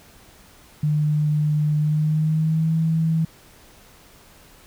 sine tone with pitch glide, 150.7 to 161.52 Hz, D3 to E3, +45 to -35 cents, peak -17 dBFS, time 0.83-3.25 s, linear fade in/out 5 ms, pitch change +120 cents, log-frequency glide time 1.78-2.75 s, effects pink hiss -50 dBFS RMS until 4.66 s

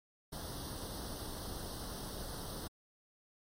pink noise with comb filter, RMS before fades -43 dBFS, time 0.32-2.68 s, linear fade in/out 10 ms, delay 0.21 ms, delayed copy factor +0.9, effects MP3 64 kbps

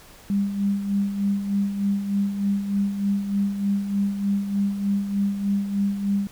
sine tone with tremolo, 200 Hz, G3, 35 cents sharp, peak -18 dBFS, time 0.3-6.27 s, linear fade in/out 0 ms, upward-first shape sine, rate 3.3 Hz, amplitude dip 60%, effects pink hiss -48 dBFS RMS until 6.31 s

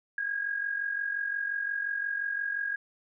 sine tone with amplitude modulation, 1635 Hz, G#6, 28 cents flat, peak -26 dBFS, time 0.18-2.76 s, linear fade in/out 2 ms, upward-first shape sine, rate 45.7 Hz, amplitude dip 65%, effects none

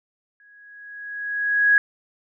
sine tone with exponential growth, 1661.2 Hz, G#6, in tune, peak -11 dBFS, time 0.4-1.78 s, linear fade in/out 1 ms, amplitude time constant 300 ms, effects none

